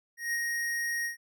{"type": "tone with ADSR envelope", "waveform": "square", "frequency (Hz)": 1873, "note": "A#6", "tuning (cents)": 8, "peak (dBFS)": -28, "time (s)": [0.17, 1.17], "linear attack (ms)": 160, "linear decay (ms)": 45, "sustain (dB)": -2, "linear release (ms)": 120, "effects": []}